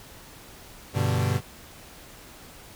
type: chord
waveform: 40% pulse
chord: G major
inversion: none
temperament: equal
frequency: 98 / 123.47 / 146.83 Hz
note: G2 / B2 / D3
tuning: 0 / 0 / 0 cents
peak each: -25 / -25 / -28 dBFS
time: 0.93-1.41 s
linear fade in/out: 50 ms
effects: pink hiss -47 dBFS RMS until 2.75 s